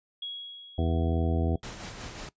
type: tone with exponential decay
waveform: sine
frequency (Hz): 3322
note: G#7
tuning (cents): 0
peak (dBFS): -32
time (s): 0.22-1.6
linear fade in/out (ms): 5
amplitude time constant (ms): 300
type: harmonic tone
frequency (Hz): 82.6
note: E2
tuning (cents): +4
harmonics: 1 / 2 / 3 / 4 / 5 / 6 / 8 / 9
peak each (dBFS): -26 / -33 / -33 / -34 / -38 / -38 / -37 / -40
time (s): 0.78-1.56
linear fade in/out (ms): 5
type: noise with tremolo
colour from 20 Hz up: pink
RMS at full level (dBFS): -39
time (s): 1.63-2.29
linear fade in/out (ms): 2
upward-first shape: sine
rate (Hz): 5.5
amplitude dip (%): 40
effects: noise-tail reverb RT60 0.1 s tail -19 dB re dry + resampled to 16000 Hz